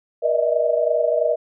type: tone cluster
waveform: sine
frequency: 478.3 / 595 / 624 / 647 Hz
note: A#4 / D5 / D#5 / E5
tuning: +44 / +22 / +5 / -32 cents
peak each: -22 dBFS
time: 0.22-1.36 s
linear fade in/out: 20 ms
effects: none